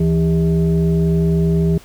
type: tone with frequency modulation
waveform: sine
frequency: 164.81 Hz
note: E3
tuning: in tune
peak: -12 dBFS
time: 0-1.78 s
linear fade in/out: 5 ms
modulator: 237 Hz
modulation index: 0.77
effects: pink hiss -44 dBFS RMS until 1.84 s